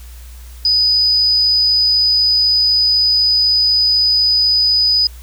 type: tone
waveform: sine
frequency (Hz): 4978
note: D#8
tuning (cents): 0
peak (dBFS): -10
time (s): 0.65-5.07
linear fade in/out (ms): 2
effects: added 60 Hz sine -32 dBFS peak until 5.22 s + white hiss -44 dBFS RMS until 5.22 s